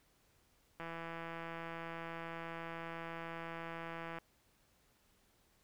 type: click train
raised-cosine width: 0.5 ms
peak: -30 dBFS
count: 563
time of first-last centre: 0.8-4.186 s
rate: 166 Hz
effects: pink hiss -72 dBFS RMS until 5.63 s